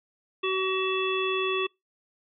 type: harmonic tone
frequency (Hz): 378.2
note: F#4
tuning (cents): +38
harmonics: 1 / 3 / 5 / 7 / 9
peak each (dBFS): -27 / -31 / -41 / -31 / -34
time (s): 0.43-1.67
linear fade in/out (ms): 10
effects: noise-tail reverb RT60 0.2 s tail -26 dB re dry